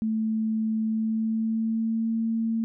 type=tone with pitch glide; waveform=sine; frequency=220 to 225.9 Hz; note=A3 to A3; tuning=0 to +46 cents; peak=-23 dBFS; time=0.02-2.64 s; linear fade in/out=0 ms; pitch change=+46 cents; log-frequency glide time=0.85-2.13 s; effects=none